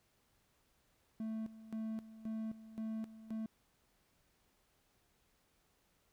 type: tone with tremolo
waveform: triangle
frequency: 220.8 Hz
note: A3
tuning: 6 cents sharp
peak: -36 dBFS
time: 1.2-3.46 s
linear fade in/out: 2 ms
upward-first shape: square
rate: 1.9 Hz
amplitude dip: 80%
effects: pink hiss -75 dBFS RMS until 6.12 s